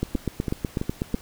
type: two click trains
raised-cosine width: 3 ms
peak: -11 / -13 dBFS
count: 10 / 4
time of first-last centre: 0.03-1.142 / 0.15-1.147 s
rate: 8.09 / 3.01 Hz
effects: pink hiss -47 dBFS RMS until 1.21 s